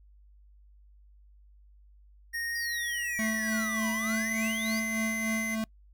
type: tone with pitch glide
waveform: square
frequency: 1859 to 2051 Hz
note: A#6 to C7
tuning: -5 to -35 cents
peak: -32 dBFS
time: 2.33-5.56 s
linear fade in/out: 20 ms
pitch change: +170 cents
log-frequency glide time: 2.47-4.56 s
type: exponential two-way sweep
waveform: square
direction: down then up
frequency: 5000 to 943 to 5000 Hz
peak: -39 dBFS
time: 2.55-4.8 s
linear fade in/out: 10 ms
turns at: 3.91 s
type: tone with tremolo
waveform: square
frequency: 220.6 Hz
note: A3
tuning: 5 cents sharp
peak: -29 dBFS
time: 3.19-5.64 s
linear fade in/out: 0 ms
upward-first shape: sine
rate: 3.4 Hz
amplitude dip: 50%
effects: noise-tail reverb RT60 0.1 s tail -26 dB re dry + added 50 Hz sine -54 dBFS peak until 5.93 s